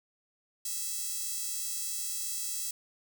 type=tone with high-pass filter; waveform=5% pulse; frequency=657 Hz; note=E5; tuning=6 cents flat; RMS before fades=-35 dBFS; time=0.65-2.71 s; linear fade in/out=5 ms; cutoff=10000 Hz; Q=0.59; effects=none